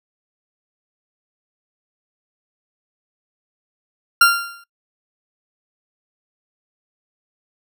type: tone with exponential decay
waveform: 40% pulse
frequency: 1388 Hz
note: F6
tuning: 11 cents flat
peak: -5 dBFS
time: 4.21-4.64 s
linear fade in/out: 5 ms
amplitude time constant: 93 ms
effects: noise-tail reverb RT60 0.1 s tail -21 dB re dry